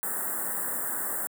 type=band-stop noise; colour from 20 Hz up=white; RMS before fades=-31 dBFS; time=0.03-1.27 s; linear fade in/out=0 ms; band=1900 to 7600 Hz; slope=96 dB/octave; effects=high-pass 200 Hz 12 dB/octave